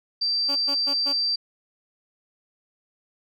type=tone; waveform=sine; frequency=4684 Hz; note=D8; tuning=5 cents flat; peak=-21 dBFS; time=0.21-1.36 s; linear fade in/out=10 ms
type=tone bursts; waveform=15% pulse; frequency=281.5 Hz; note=C#4; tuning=27 cents sharp; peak=-25 dBFS; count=4; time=0.48-1.134 s; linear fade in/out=20 ms; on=81 ms; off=110 ms
effects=none